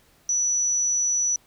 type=tone; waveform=sine; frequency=5920 Hz; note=F#8; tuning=in tune; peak=-20 dBFS; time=0.29-1.36 s; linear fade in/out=2 ms; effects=pink hiss -59 dBFS RMS until 1.46 s